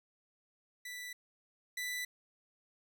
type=tone pair in turn; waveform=sawtooth; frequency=1975.5 / 1984.2 Hz; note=B6 / B6; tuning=0 / +8 cents; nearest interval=unison; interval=8 cents; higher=second; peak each=-39 / -33 dBFS; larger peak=second; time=0.85-1.13 / 1.77-2.05 s; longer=neither; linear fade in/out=5 ms; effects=none